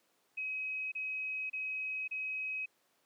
sine tone bursts, 2540 Hz, D#7, 35 cents sharp, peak -35 dBFS, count 4, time 0.37-2.66 s, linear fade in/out 10 ms, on 550 ms, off 30 ms, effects pink hiss -73 dBFS RMS until 3.05 s + high-pass 300 Hz 12 dB/octave

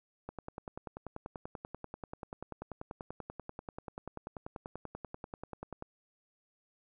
click train, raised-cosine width 1 ms, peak -27 dBFS, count 58, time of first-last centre 0.29-5.824 s, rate 10.3 Hz, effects none

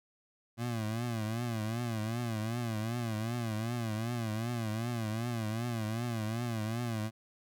25% pulse tone with vibrato, 114 Hz, A#2, 38 cents flat, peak -29 dBFS, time 0.57-7.11 s, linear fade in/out 50 ms, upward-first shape triangle, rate 2.6 Hz, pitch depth 130 cents each way, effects none

